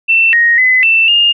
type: tone with pitch steps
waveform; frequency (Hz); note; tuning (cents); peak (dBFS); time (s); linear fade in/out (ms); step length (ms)
sine; 2682 / 1872 / 2022 / 2669 / 2827; E7 / A#6 / B6 / E7 / F7; +29 / +7 / +40 / +21 / +20; -6; 0.08-1.33; 20; 250
effects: none